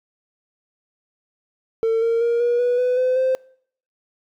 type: tone with pitch steps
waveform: triangle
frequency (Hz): 451.1 / 460.3 / 469.7 / 479.3 / 489.1 / 499.1 / 509.3 / 519.7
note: A4 / A#4 / A#4 / A#4 / B4 / B4 / C5 / C5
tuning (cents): +43 / -22 / +13 / +48 / -17 / +18 / -47 / -12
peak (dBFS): -13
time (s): 1.83-3.35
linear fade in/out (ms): 0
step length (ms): 190
effects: noise-tail reverb RT60 0.6 s tail -26 dB re dry + tanh soft clip ceiling -12 dBFS